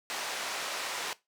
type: band-pass noise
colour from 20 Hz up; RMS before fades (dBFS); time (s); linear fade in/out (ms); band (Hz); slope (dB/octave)
pink; -36; 0.1-1.13; 0; 710 to 7500; 12
effects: noise-tail reverb RT60 0.2 s tail -18 dB re dry